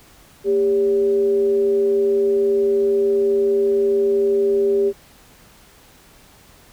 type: tone with frequency modulation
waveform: sine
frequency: 398.2 Hz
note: G4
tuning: 27 cents sharp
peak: -14 dBFS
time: 0.44-4.93 s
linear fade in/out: 50 ms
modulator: 168 Hz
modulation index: 0.31
effects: pink hiss -49 dBFS RMS until 6.72 s